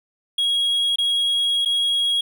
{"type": "tone with dropouts", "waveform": "triangle", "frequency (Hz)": 3303, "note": "G#7", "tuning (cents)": -10, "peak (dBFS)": -16, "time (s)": [0.38, 2.21], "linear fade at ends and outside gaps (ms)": 5, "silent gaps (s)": [[0.959, 0.984], [1.65, 1.657]], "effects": []}